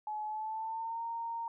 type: tone with pitch glide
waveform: sine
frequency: 852 to 923.8 Hz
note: G#5 to A#5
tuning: +44 to -16 cents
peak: -35 dBFS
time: 0.07-1.48 s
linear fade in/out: 2 ms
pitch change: +140 cents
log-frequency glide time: 0.25-1.02 s
effects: none